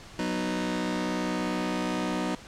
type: chord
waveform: sawtooth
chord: B major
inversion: second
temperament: just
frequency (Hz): 185.21 / 246.9 / 308.7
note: F#3 / B3 / D#4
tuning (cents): +2 / 0 / -14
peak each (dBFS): -28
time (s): 0.19-2.35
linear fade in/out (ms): 2
effects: pink hiss -47 dBFS RMS until 2.47 s + low-pass 7000 Hz 12 dB/octave